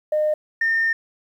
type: tone pair in turn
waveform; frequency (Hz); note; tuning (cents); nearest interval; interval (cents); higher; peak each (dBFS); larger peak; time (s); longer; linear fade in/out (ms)
sine; 610 / 1816.4; D#5 / A#6; -34 / -45; octave + perfect fifth; 1889; second; -16; neither; 0.12-0.34 / 0.61-0.93; second; 5
effects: tanh soft clip ceiling -13 dBFS + 9-bit